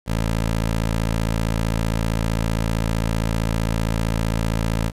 15% pulse tone, 55.4 Hz, A1, 13 cents sharp, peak -13 dBFS, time 0.06-4.92 s, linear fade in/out 50 ms, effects resampled to 32000 Hz + 7-bit

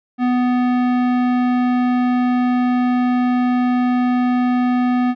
sine tone with tanh clipping, 248.2 Hz, B3, 9 cents sharp, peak -16 dBFS, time 0.18-5.15 s, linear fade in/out 50 ms, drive 17 dB, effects none

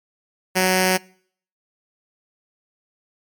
5% pulse tone with notch filter, 185.8 Hz, F#3, 7 cents sharp, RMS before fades -18 dBFS, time 0.55-0.98 s, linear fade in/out 20 ms, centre 1200 Hz, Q 1.5, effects noise-tail reverb RT60 0.6 s tail -25 dB re dry + MP3 96 kbps

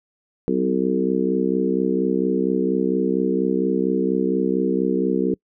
harmonic tone with a mistuned harmonic, 64.3 Hz, C2, 30 cents flat, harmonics 3 / 4 / 5 / 6 / 7, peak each -24 / -24 / -24 / -24 / -24 dBFS, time 0.48-5.34 s, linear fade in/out 0 ms, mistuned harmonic 3, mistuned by -27 cents, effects noise-tail reverb RT60 0.1 s tail -26 dB re dry

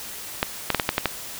clicks, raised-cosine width 0.3 ms, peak -3 dBFS, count 7, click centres 0.429 / 0.703 / 0.747 / 0.798 / 0.891 / 0.981 / 1.057 s, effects white hiss -36 dBFS RMS until 1.39 s

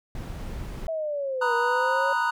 brown noise, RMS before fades -34 dBFS, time 0.15-0.87 s, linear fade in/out 2 ms
sine linear two-way sweep, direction down then up, 657 to 469.6 to 555 Hz, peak -26 dBFS, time 0.88-2.13 s, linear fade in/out 5 ms, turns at 1.54 s
triangle chord, B major seventh, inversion third, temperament equal, 932.3 / 987.8 / 1244.5 / 1480 Hz, A#5 / B5 / D#6 / F#6, 0 / 0 / 0 / 0 cents, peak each -24 / -28 / -28 / -25 dBFS, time 1.41-2.31 s, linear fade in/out 10 ms
effects none

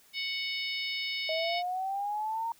harmonic tone, 740 Hz, F#5, in tune, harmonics 3 / 4 / 5 / 6 / 7, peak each -35 / -38 / -38 / -42 / -40 dBFS, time 0.13-1.63 s, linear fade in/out 50 ms
sine linear sweep, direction up, 629 to 929 Hz, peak -30 dBFS, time 1.29-2.52 s, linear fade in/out 2 ms
effects white hiss -61 dBFS RMS until 2.59 s

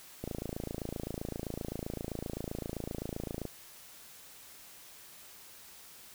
click train, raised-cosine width 2 ms, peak -23 dBFS, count 90, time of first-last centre 0.24-3.453 s, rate 27.7 Hz, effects white hiss -53 dBFS RMS until 6.14 s

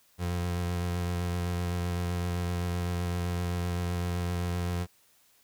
30% pulse tone with vibrato, 87.9 Hz, F2, 12 cents sharp, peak -26 dBFS, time 0.18-4.87 s, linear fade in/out 50 ms, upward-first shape sine, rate 7.8 Hz, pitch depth 21 cents each way, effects white hiss -64 dBFS RMS until 5.43 s

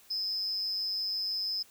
triangle tone with amplitude modulation, 5100 Hz, D#8, 42 cents sharp, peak -26 dBFS, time 0.1-1.63 s, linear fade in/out 10 ms, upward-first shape sine, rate 194 Hz, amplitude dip 70%, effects white hiss -59 dBFS RMS until 1.7 s

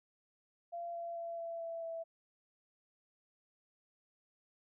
sine tone with pitch steps, 686 / 680.9 / 675.8 / 670.7 / 665.7 / 660.7 Hz, F5 / F5 / E5 / E5 / E5 / E5, -31 / -44 / +43 / +30 / +17 / +4 cents, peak -39 dBFS, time 0.72-2.04 s, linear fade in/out 20 ms, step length 220 ms, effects none

